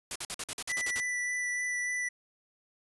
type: noise bursts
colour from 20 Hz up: white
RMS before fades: -35 dBFS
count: 10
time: 0.11-1.002 s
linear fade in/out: 2 ms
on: 46 ms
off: 48 ms
type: tone with vibrato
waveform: square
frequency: 1975.5 Hz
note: B6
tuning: in tune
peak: -31 dBFS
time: 0.69-2.09 s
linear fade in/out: 10 ms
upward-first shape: sine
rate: 3.4 Hz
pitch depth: 9 cents each way
effects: resampled to 24000 Hz